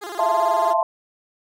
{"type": "tone with vibrato", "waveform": "15% pulse", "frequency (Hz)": 378.7, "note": "F#4", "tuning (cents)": 40, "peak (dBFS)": -24, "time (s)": [0.01, 0.74], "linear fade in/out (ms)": 20, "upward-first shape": "square", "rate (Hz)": 18, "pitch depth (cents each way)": 150}
{"type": "chord", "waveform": "sine", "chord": "F major seventh", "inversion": "third", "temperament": "equal with one note detuned", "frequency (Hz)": [659.3, 684.1, 880, 1046.5], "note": ["E5", "F5", "A5", "C6"], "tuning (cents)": [0, -36, 0, 0], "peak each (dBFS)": -22, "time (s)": [0.19, 0.83], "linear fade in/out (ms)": 2}
{"effects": []}